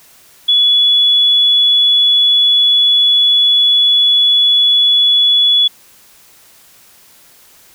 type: tone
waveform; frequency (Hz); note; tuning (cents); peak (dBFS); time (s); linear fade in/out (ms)
sine; 3407; G#7; +44; -7; 0.48-5.68; 10
effects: white hiss -45 dBFS RMS until 7.74 s